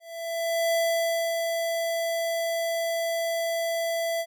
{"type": "tone with ADSR envelope", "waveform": "square", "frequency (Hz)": 667, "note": "E5", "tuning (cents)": 20, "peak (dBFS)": -22, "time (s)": [0, 4.26], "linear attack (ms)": 730, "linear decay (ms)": 600, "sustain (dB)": -4, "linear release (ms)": 57, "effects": []}